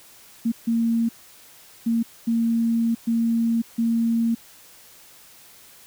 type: tone bursts at uneven times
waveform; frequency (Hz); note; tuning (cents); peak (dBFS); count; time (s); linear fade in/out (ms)
sine; 230; A#3; -23; -18; 6; 0.45-0.52 / 0.67-1.09 / 1.86-2.03 / 2.27-2.95 / 3.07-3.62 / 3.78-4.35; 10
effects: white hiss -49 dBFS RMS until 5.86 s